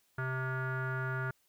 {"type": "tone with low-pass filter", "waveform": "square", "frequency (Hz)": 130, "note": "C3", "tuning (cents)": -11, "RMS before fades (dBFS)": -35, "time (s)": [0.18, 1.31], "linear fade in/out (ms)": 5, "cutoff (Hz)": 1500, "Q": 9.7, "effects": ["white hiss -72 dBFS RMS until 1.48 s"]}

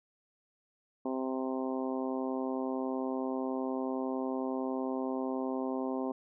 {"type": "harmonic tone", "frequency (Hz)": 130.81, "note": "C3", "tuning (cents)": 0, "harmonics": [2, 3, 4, 5, 6, 7, 8], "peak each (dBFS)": [-34, -38, -40, -42, -44, -45, -46], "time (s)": [1.05, 6.12], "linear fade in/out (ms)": 5, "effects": []}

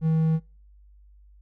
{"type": "tone", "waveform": "triangle", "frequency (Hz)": 159.9, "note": "D#3", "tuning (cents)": 48, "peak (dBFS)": -17, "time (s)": [0.01, 0.4], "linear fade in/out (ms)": 50, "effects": ["noise-tail reverb RT60 0.4 s tail -26 dB re dry", "added 50 Hz sine -50 dBFS peak until 1.41 s"]}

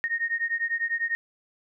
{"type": "beating tone pair", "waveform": "sine", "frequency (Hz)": [1847, 1857], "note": ["A#6", "A#6"], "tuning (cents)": [-16, -7], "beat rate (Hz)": 10, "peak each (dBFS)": -28, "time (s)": [0.04, 1.15], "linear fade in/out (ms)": 0, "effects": []}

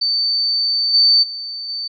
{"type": "tone with level steps", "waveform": "sine", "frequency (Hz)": 4557, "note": "C#8", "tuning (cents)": 47, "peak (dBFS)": [-15, -9, -25, -22], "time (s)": [0.01, 1.88], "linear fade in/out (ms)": 10, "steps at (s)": [0.93, 1.22, 1.68], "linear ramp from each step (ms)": 20, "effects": []}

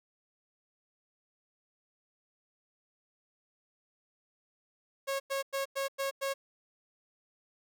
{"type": "tone bursts", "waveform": "sawtooth", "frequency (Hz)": 547, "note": "C#5", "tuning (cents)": -23, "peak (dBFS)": -27, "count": 6, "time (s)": [5.07, 6.34], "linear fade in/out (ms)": 20, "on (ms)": 130, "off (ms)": 98, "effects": []}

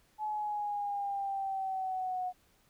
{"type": "exponential sweep", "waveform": "sine", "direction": "down", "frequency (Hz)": [858, 728], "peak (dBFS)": -32, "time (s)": [0.18, 2.33], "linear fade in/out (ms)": 50, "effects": ["pink hiss -68 dBFS RMS until 2.69 s"]}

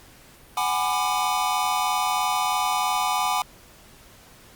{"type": "chord", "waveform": "square", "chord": "G# half-diminished seventh", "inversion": "third", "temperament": "just", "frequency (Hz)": [747.5, 830.6, 996.7, 1196.1], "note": ["F#5", "G#5", "B5", "D6"], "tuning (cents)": [17, 0, 16, 31], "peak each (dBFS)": -28, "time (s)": [0.57, 3.42], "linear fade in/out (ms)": 2, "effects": ["pink hiss -50 dBFS RMS until 4.55 s", "Opus 48 kbps"]}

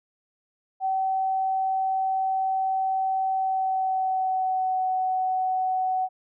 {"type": "tone with pitch glide", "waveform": "sine", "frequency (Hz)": [764, 748.3], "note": ["G5", "F#5"], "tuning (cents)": [-45, 19], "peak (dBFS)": -22, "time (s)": [0.8, 6.09], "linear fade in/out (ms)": 50, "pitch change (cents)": -36, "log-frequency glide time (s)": [3.34, 4.81], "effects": []}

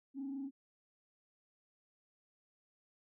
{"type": "tone with frequency modulation", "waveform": "sine", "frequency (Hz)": 273.1, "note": "C#4", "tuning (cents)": -26, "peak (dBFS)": -38, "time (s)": [0.14, 0.51], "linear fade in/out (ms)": 50, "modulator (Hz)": 26.5, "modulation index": 0.46, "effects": ["tanh soft clip ceiling -35 dBFS"]}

